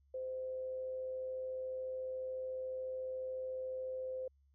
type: tone with amplitude modulation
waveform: sine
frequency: 516 Hz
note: C5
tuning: 24 cents flat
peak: -37 dBFS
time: 0.14-4.28 s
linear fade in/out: 5 ms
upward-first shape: sine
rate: 114 Hz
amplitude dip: 25%
effects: added 69 Hz sine -67 dBFS peak until 4.54 s